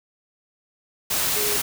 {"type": "tone in noise", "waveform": "sine", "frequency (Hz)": 417.1, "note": "G#4", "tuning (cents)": 7, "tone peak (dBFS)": -28, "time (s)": [1.36, 1.57], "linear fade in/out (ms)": 10, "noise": "white", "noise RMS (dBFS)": -23, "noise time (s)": [1.1, 1.62], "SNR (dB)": -8, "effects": []}